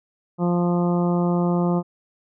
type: harmonic tone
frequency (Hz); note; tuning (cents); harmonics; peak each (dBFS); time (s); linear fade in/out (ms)
175; F3; +4; 1 / 2 / 3 / 4 / 5 / 6 / 7; -19 / -25 / -29 / -31 / -33 / -35 / -36; 0.38-1.83; 50
effects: none